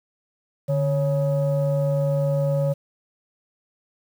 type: tone pair together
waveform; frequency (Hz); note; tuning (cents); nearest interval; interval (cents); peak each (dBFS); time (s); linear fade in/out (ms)
sine; 146.83 / 554.4; D3 / C#5; 0 / 0; octave + major seventh; 2300; -19 / -21; 0.68-2.74; 20
effects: tanh soft clip ceiling -15 dBFS + 8-bit